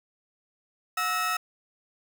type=tone cluster; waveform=35% pulse; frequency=725 / 1303 / 1875 Hz; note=F#5 / E6 / A#6; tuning=-35 / -20 / +10 cents; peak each=-33 / -25 / -32 dBFS; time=0.97-1.37 s; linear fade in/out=5 ms; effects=none